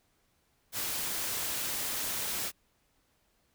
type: noise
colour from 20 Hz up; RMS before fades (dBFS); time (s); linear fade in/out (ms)
white; -34; 0.72-2.52; 50
effects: pink hiss -72 dBFS RMS until 3.54 s